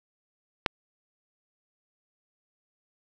click, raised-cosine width 0.3 ms, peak -6 dBFS, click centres 0.662 s, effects none

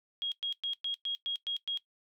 sine tone bursts, 3278 Hz, G#7, 23 cents flat, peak -31 dBFS, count 8, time 0.22-1.774 s, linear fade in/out 0 ms, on 98 ms, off 110 ms, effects noise-tail reverb RT60 0.1 s tail -17 dB re dry

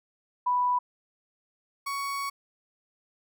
sine / 35% pulse tone pair in turn, 987.8 / 1116.7 Hz, B5 / C#6, 0 / +12 cents, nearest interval major second, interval 212 cents, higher second, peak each -22 / -28 dBFS, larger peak first, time 0.46-0.79 / 1.86-2.3 s, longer second, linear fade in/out 10 ms, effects none

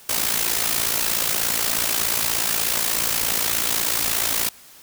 white noise with amplitude modulation, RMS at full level -19 dBFS, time 0.09-4.49 s, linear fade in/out 5 ms, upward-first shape sine, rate 56.7 Hz, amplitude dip 70%, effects white hiss -47 dBFS RMS until 4.82 s

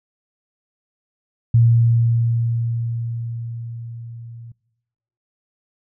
sine tone with level ramp, 116.54 Hz, A#2, in tune, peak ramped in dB -9 to -35 dBFS, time 1.54-4.52 s, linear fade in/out 5 ms, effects noise-tail reverb RT60 1.0 s tail -24 dB re dry

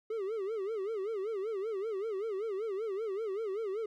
triangle tone with vibrato, 415.3 Hz, G#4, in tune, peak -31 dBFS, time 0.1-3.86 s, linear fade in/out 5 ms, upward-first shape sine, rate 5.2 Hz, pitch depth 170 cents each way, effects none

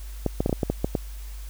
clicks, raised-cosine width 2 ms, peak -9 dBFS, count 9, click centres 0.263 / 0.405 / 0.461 / 0.495 / 0.528 / 0.632 / 0.7 / 0.845 / 0.952 s, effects added 50 Hz sine -34 dBFS peak until 1.49 s + white hiss -49 dBFS RMS until 1.49 s

